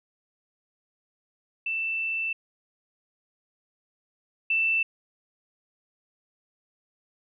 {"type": "tone pair in turn", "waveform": "sine", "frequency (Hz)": [2663, 2663], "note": ["E7", "E7"], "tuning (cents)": [17, 17], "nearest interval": "unison", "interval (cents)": 0, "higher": "neither", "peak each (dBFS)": [-26, -21], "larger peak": "second", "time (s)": [[1.66, 2.33], [4.5, 4.83]], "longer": "first", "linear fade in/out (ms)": 5, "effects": []}